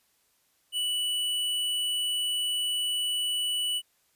square tone, 2960 Hz, F#7, in tune, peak -27 dBFS, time 0.72-3.82 s, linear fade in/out 50 ms, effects white hiss -69 dBFS RMS until 4.15 s + resampled to 32000 Hz

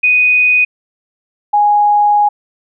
sine tone pair in turn, 2489 / 828.5 Hz, D#7 / G#5, 0 / -4 cents, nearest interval octave + perfect fifth, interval 1904 cents, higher first, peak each -7 dBFS, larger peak neither, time 0.03-0.65 / 1.53-2.29 s, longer second, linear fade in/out 10 ms, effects none

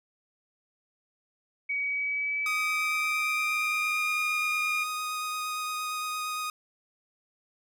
sine tone with pitch glide, 2262 to 2410 Hz, C#7 to D7, +34 to +44 cents, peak -27 dBFS, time 1.69-4.84 s, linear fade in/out 10 ms, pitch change +110 cents, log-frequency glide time 1.81-4.21 s
sawtooth tone with vibrato, 1244.5 Hz, D#6, in tune, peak -27 dBFS, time 2.46-6.5 s, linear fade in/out 2 ms, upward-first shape triangle, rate 8.7 Hz, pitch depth 11 cents each way
effects none

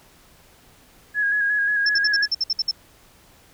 sine tone with vibrato, 1661.2 Hz, G#6, in tune, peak -18 dBFS, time 1.14-2.28 s, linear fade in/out 50 ms, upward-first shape square, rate 5.6 Hz, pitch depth 27 cents each way
sine tone bursts, 5340 Hz, E8, 22 cents sharp, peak -18 dBFS, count 10, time 1.86-2.712 s, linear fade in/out 5 ms, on 33 ms, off 58 ms
effects pink hiss -53 dBFS RMS until 3.53 s

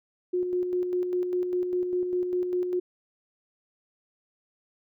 sine tone with tremolo, 360.3 Hz, F#4, 46 cents flat, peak -23 dBFS, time 0.33-2.8 s, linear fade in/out 10 ms, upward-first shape square, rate 5 Hz, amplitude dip 40%, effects none

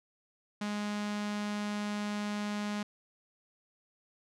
sawtooth tone with notch filter, 207.7 Hz, G#3, in tune, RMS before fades -35 dBFS, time 0.61-2.83 s, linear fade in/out 5 ms, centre 460 Hz, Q 1.6, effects low-pass 7000 Hz 12 dB/octave

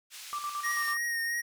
pink band-pass noise, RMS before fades -45 dBFS, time 0.1-0.96 s, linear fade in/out 50 ms, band 2500 to 12000 Hz, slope 12 dB/octave
sine tone with tremolo, 1174.7 Hz, D6, in tune, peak -31 dBFS, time 0.33-0.97 s, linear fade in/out 0 ms, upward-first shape square, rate 9.1 Hz, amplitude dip 55%
square tone with vibrato, 1864.7 Hz, A#6, in tune, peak -30 dBFS, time 0.63-1.42 s, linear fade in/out 20 ms, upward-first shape triangle, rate 3 Hz, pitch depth 27 cents each way
effects none

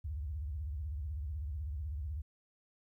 sine tone with vibrato, 73.42 Hz, D2, in tune, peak -36 dBFS, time 0.04-2.22 s, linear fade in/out 10 ms, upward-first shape sine, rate 16 Hz, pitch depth 260 cents each way, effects 13-bit

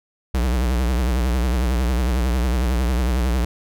square tone with vibrato, 61.74 Hz, B1, in tune, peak -18 dBFS, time 0.34-3.45 s, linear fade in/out 5 ms, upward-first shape triangle, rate 11 Hz, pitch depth 160 cents each way, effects none

